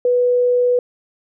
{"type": "tone", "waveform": "sine", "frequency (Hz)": 492.2, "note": "B4", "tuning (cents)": -6, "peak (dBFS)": -12, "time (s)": [0.05, 0.79], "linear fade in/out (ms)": 2, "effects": []}